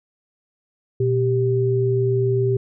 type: tone pair together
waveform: sine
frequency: 121.24 / 391.2 Hz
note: B2 / G4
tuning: -32 / -4 cents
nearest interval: octave + minor sixth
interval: 2028 cents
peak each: -19 dBFS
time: 1-2.57 s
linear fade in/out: 5 ms
effects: none